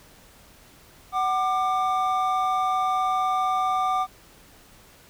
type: tone pair together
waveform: triangle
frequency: 748.7 / 1193 Hz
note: F#5 / D6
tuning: +20 / +27 cents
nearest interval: minor sixth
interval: 807 cents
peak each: -22 dBFS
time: 1.12-4.07 s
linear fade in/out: 50 ms
effects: pink hiss -52 dBFS RMS until 5.09 s